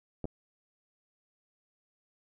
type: clicks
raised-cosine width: 2 ms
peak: -23 dBFS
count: 2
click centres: 0.243 / 0.254 s
effects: none